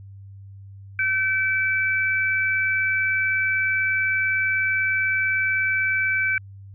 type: tone pair together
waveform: sine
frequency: 1536.9 / 2308 Hz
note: G6 / D7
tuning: -35 / -31 cents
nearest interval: perfect fifth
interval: 704 cents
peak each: -22 dBFS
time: 0.99-6.38 s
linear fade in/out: 2 ms
effects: added 98 Hz sine -39 dBFS peak until 6.74 s